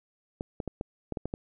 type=clicks; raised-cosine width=2 ms; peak=-19 dBFS; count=8; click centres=0.409 / 0.602 / 0.677 / 0.811 / 1.123 / 1.172 / 1.256 / 1.339 s; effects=none